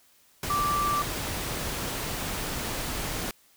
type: tone in noise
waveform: sine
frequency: 1171 Hz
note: D6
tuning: 5 cents flat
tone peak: -24 dBFS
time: 0.5-1.02 s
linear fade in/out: 2 ms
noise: pink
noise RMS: -32 dBFS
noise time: 0.43-3.31 s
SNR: +5 dB
effects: white hiss -61 dBFS RMS until 3.56 s